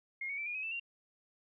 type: tone with pitch steps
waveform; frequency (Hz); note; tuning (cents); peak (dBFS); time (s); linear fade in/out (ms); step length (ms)
sine; 2139 / 2232 / 2330 / 2432 / 2538 / 2649 / 2764; C7 / C#7 / D7 / D#7 / D#7 / E7 / F7; +38 / +11 / -14 / -40 / +34 / +8 / -19; -36; 0.21-0.798; 5; 84
effects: none

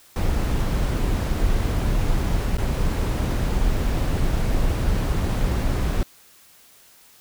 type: noise with dropouts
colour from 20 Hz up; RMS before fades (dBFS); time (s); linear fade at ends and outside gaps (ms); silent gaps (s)
brown; -21; 0.16-6.03; 1; 2.57-2.582
effects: white hiss -52 dBFS RMS until 7.2 s

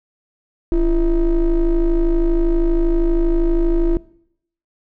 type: ring-modulated tone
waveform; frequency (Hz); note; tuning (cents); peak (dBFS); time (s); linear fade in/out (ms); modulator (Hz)
triangle; 155.7; D#3; +2; -8; 0.72-3.97; 0; 182
effects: noise-tail reverb RT60 0.7 s tail -20 dB re dry

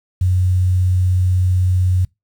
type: tone with quantisation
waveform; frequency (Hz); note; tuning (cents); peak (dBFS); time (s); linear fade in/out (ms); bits
sine; 91.6; F#2; -17; -12; 0.21-2.05; 5; 7
effects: noise-tail reverb RT60 0.2 s tail -25 dB re dry

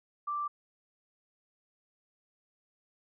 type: tone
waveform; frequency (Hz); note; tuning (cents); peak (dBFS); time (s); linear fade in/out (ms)
sine; 1174.7; D6; 0; -31; 0.27-0.48; 10
effects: none

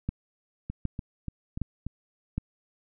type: two click trains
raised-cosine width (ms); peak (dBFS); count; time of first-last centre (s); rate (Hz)
5; -21 / -16; 5 / 4; 0.7-1.866 / 0.09-2.38; 3.43 / 1.31
effects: none

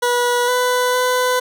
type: tone with pitch steps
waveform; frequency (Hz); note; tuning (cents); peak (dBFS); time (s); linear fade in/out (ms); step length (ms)
20% pulse; 486.6 / 498.2 / 502; B4 / B4 / B4; -26 / +15 / +28; -10; 0.02-1.4; 10; 460
effects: none

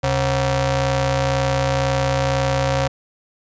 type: ring-modulated tone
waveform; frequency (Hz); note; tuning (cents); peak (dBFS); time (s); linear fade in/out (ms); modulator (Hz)
sawtooth; 204; G#3; -31; -10; 0.03-2.88; 10; 337
effects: resampled to 16000 Hz

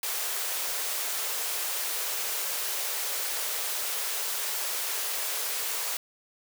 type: high-pass noise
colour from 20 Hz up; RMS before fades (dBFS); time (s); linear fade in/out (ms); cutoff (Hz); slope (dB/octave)
white; -31; 0.03-5.97; 2; 390; 48
effects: none

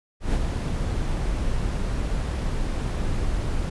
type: noise with ADSR envelope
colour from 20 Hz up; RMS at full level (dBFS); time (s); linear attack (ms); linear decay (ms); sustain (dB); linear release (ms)
brown; -21; 0.2-3.7; 130; 62; -4; 11
effects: resampled to 24000 Hz

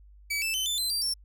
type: tone with pitch steps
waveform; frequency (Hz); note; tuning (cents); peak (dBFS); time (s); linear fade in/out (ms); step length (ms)
sawtooth; 2287 / 2642 / 3053 / 3527 / 4075 / 4708 / 5439; D7 / E7 / G7 / A7 / C8 / D8 / F8; -47 / +3 / -46 / +3 / -47 / +3 / -47; -24; 0.3-1.14; 10; 120
effects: added 50 Hz sine -50 dBFS peak until 1.24 s

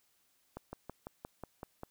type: slowing click train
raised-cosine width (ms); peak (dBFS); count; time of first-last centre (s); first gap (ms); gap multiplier
1; -28; 8; 0.57-1.834; 160; 1.04
effects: white hiss -73 dBFS RMS until 1.9 s

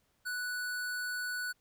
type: tone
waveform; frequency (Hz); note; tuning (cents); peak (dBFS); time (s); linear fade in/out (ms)
square; 1480; F#6; 0; -35; 0.25-1.53; 20
effects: pink hiss -74 dBFS RMS until 1.6 s

